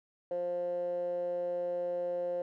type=tone with band-pass filter; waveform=15% pulse; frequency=176 Hz; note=F3; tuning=14 cents sharp; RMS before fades=-34 dBFS; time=0.31-2.42 s; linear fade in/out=2 ms; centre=540 Hz; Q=7.3; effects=none